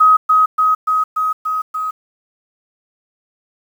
sine tone with echo, 1264 Hz, D#6, 27 cents sharp, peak -6 dBFS, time 0-0.17 s, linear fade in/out 10 ms, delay 290 ms, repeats 6, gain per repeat -2 dB, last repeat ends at 1.91 s, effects 7-bit

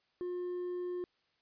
sine tone with hard clipping, 357.2 Hz, F4, 39 cents sharp, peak -36 dBFS, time 0.21-1.04 s, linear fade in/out 0 ms, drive 2 dB, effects white hiss -75 dBFS RMS until 1.41 s + resampled to 11025 Hz

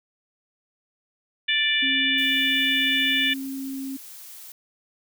harmonic tone, 587.3 Hz, D5, in tune, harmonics 3 / 4 / 5 / 6, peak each -25 / -25 / -25 / -25 dBFS, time 1.48-3.34 s, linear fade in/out 10 ms
sine tone, 269.2 Hz, C4, 49 cents sharp, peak -29 dBFS, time 1.82-3.97 s, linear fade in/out 10 ms
blue noise, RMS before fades -42 dBFS, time 2.18-4.52 s, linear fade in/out 2 ms
effects none

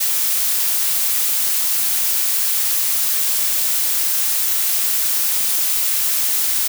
blue noise, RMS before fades -18 dBFS, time 0-6.68 s, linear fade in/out 10 ms, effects none

